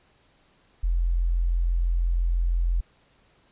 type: tone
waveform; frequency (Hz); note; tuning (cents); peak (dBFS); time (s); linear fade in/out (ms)
sine; 43.01; F1; -26; -20; 0.83-2.81; 10
effects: pink hiss -62 dBFS RMS until 3.51 s + resampled to 8000 Hz